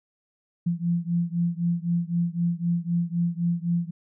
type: beating tone pair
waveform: sine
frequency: 170 / 173.9 Hz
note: F3 / F3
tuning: -46 / -7 cents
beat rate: 3.9 Hz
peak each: -25 / -26 dBFS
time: 0.66-3.91 s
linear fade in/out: 10 ms
effects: none